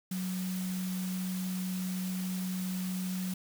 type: tone in noise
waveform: sine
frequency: 184.9 Hz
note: F#3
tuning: 1 cent flat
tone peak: -32 dBFS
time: 0.11-3.34 s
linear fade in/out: 5 ms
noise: white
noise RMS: -44 dBFS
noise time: 0.11-3.34 s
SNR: +9 dB
effects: none